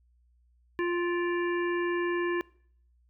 harmonic tone with a mistuned harmonic, 349.2 Hz, F4, in tune, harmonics 1 / 3 / 5 / 7 / 8, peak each -27 / -36 / -35 / -43 / -47 dBFS, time 0.79-2.41 s, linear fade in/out 0 ms, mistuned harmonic 7, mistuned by -66 cents, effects noise-tail reverb RT60 0.6 s tail -23 dB re dry + added 60 Hz sine -62 dBFS peak until 3.09 s

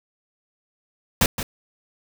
pink noise with echo, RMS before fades -17 dBFS, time 1.21-1.26 s, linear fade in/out 2 ms, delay 170 ms, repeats 1, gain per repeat -10 dB, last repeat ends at 1.43 s, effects none

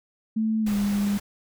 sine tone with pitch glide, 220 to 202.9 Hz, A3 to G#3, 0 to -40 cents, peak -21 dBFS, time 0.36-1.18 s, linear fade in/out 10 ms, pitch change -140 cents, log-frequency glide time 0.61-0.75 s
pink noise, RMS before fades -37 dBFS, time 0.66-1.2 s, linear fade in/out 10 ms
effects none

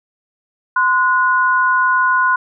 sine tone pair together, 1031.7 / 1459 Hz, C6 / F#6, -25 / -25 cents, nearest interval tritone, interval 600 cents, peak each -14 dBFS, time 0.76-2.36 s, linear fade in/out 5 ms, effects none

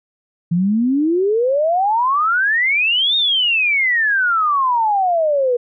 sine exponential two-way sweep, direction up then down, 164.81 to 3729 to 475 Hz, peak -13 dBFS, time 0.51-5.57 s, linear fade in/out 10 ms, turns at 3.16 s, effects none

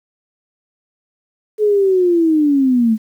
sine linear sweep, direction down, 430.6 to 213.5 Hz, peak -10 dBFS, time 1.58-2.98 s, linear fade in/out 50 ms, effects 8-bit

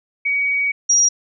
sine tone pair in turn, 2258 / 5706 Hz, C#7 / F8, +31 / +36 cents, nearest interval octave + major third, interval 1605 cents, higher second, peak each -16 / -11 dBFS, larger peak second, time 0.25-0.72 / 0.89-1.09 s, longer first, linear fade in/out 10 ms, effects none

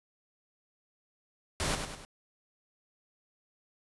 pink noise with echo, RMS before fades -31 dBFS, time 1.6-1.75 s, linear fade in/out 0 ms, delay 100 ms, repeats 3, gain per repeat -6 dB, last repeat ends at 2.05 s, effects resampled to 24000 Hz

